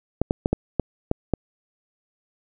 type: clicks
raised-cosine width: 2 ms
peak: -6 dBFS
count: 7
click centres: 0.216 / 0.309 / 0.459 / 0.53 / 0.797 / 1.114 / 1.337 s
effects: none